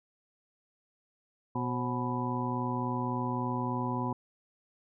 harmonic tone with a mistuned harmonic, 123.47 Hz, B2, in tune, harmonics 1 / 2 / 3 / 4 / 6 / 7 / 8, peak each -35 / -34 / -40 / -44 / -43 / -40 / -35 dBFS, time 1.55-4.13 s, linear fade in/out 5 ms, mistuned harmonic 4, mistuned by +130 cents, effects none

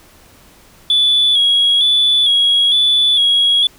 sine tone with vibrato, 3390 Hz, G#7, 35 cents sharp, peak -8 dBFS, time 0.9-3.67 s, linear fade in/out 2 ms, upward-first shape square, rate 1.1 Hz, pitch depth 39 cents each way, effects tanh soft clip ceiling -6 dBFS + pink hiss -46 dBFS RMS until 3.78 s

